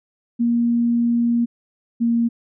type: tone pair in turn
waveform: sine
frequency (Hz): 236 / 233.4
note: A#3 / A#3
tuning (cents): +22 / +2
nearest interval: unison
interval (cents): 20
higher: first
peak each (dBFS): -15 / -15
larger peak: neither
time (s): 0.39-1.46 / 2-2.29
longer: first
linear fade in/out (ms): 20
effects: none